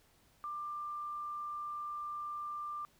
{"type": "tone", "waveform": "sine", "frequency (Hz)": 1188, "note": "D6", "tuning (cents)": 20, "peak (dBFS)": -38, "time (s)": [0.44, 2.85], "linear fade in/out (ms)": 0, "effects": ["pink hiss -68 dBFS RMS until 2.99 s"]}